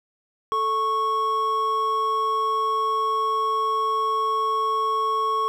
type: tone pair together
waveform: triangle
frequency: 440 / 1102.7 Hz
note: A4 / C#6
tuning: 0 / -9 cents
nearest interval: octave + major third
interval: 1591 cents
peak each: -27 / -19 dBFS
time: 0.52-5.48 s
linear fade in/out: 0 ms
effects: none